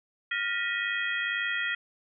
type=tone cluster; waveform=sine; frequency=1408 / 1833 / 1935 / 2503 / 3243 Hz; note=F6 / A#6 / B6 / D#7 / G#7; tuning=+14 / -30 / -36 / +10 / -42 cents; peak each=-34 / -34 / -31 / -36 / -37 dBFS; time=0.31-1.75 s; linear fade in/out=5 ms; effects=none